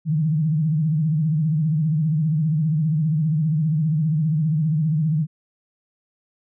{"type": "tone with vibrato", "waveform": "sine", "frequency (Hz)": 155.56, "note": "D#3", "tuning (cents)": 0, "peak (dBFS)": -17, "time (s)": [0.05, 5.27], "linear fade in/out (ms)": 50, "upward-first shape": "sine", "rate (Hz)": 15, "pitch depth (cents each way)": 110, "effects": []}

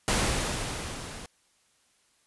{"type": "noise with level ramp", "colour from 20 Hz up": "pink", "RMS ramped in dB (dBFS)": [-24, -42], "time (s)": [0.08, 1.26], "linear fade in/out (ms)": 0, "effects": ["white hiss -67 dBFS RMS until 2.26 s", "resampled to 24000 Hz"]}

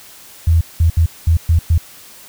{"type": "tone bursts at uneven times", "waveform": "sine", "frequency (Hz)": 82.41, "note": "E2", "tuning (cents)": 0, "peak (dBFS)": -8, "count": 6, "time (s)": [[0.47, 0.61], [0.8, 0.9], [0.97, 1.06], [1.27, 1.37], [1.49, 1.59], [1.7, 1.78]], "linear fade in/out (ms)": 5, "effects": ["white hiss -40 dBFS RMS until 2.28 s"]}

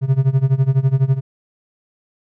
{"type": "tone with tremolo", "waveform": "triangle", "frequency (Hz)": 133.8, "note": "C3", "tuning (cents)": 39, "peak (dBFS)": -7, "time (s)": [0.01, 1.21], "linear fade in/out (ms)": 50, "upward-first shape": "sine", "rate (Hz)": 12, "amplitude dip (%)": 90, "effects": []}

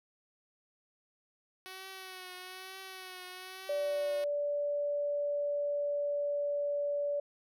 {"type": "tone with vibrato", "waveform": "5% pulse", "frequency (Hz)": 373.2, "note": "F#4", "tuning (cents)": 15, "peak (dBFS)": -33, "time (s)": [1.66, 4.24], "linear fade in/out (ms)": 0, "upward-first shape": "triangle", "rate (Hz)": 1.1, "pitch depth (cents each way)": 45}
{"type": "tone with pitch glide", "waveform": "sine", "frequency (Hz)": [581, 577], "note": ["D5", "D5"], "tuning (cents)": [-19, -31], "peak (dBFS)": -30, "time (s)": [3.69, 7.2], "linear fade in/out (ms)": 5, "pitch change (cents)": -12, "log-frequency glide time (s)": [4.03, 6.89]}
{"effects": []}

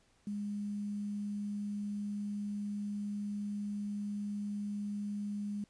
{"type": "tone with quantisation", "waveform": "sine", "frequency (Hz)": 205.3, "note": "G#3", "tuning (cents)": -20, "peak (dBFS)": -35, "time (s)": [0.27, 5.64], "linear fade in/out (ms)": 2, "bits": 10, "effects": ["pink hiss -70 dBFS RMS until 5.69 s", "resampled to 22050 Hz"]}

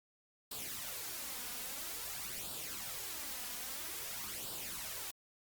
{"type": "noise with flanger", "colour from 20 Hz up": "white", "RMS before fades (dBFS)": -43, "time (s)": [0.51, 5.11], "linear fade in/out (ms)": 5, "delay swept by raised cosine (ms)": [0.23, 4.13], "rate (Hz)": 0.5, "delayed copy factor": 0.6, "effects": ["Opus 48 kbps"]}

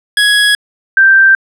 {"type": "tone pair in turn", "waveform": ["25% pulse", "sine"], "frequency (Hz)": [1669, 1568.3], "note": ["G#6", "G6"], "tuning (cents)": [8, 0], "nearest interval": "minor second", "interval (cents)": 108, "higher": "first", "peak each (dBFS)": -3, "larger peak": "neither", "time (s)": [[0.17, 0.55], [0.97, 1.35]], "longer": "neither", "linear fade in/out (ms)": 2, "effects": ["low-pass 10000 Hz 12 dB/octave"]}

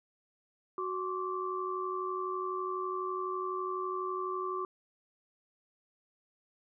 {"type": "tone cluster", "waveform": "sine", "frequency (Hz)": [371.1, 1064, 1156], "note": ["F#4", "C6", "D6"], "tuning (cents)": [5, 29, -28], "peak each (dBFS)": [-36, -40, -36], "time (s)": [0.78, 4.65], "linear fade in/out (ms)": 2, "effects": []}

